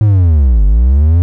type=linear two-way sweep; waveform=triangle; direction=down then up; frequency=110 to 47.71 to 88.6 Hz; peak=-3 dBFS; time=0.01-1.22 s; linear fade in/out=0 ms; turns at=0.65 s; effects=none